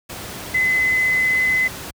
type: tone in noise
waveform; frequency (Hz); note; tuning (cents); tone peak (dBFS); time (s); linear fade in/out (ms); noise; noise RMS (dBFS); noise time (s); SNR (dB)
sine; 2029; B6; +46; -15; 0.54-1.68; 10; pink; -32; 0.09-1.91; +14
effects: high-pass 60 Hz 12 dB/octave